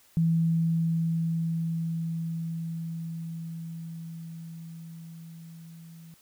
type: tone with level ramp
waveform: sine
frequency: 164.81 Hz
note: E3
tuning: in tune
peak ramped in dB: -20 to -45 dBFS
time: 0.17-6.14 s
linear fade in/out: 0 ms
effects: white hiss -60 dBFS RMS until 6.21 s